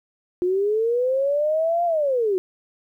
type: linear two-way sweep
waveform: sine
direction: up then down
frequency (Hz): 351.6 to 701 to 358.1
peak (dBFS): -18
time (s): 0.42-2.38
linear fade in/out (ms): 0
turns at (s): 1.85
effects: 10-bit